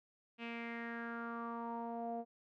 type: tone with low-pass filter sweep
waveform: sawtooth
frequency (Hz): 233.1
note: A#3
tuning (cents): 0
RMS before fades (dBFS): -43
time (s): 0.38-2.25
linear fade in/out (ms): 50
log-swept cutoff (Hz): 2700 to 630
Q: 5.2
effects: none